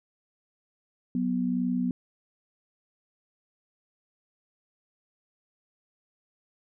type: tone pair together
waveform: sine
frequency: 184.97 / 246.9 Hz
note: F#3 / B3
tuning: 0 / 0 cents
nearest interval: perfect fourth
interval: 500 cents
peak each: -29 / -26 dBFS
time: 1.15-1.91 s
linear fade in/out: 2 ms
effects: none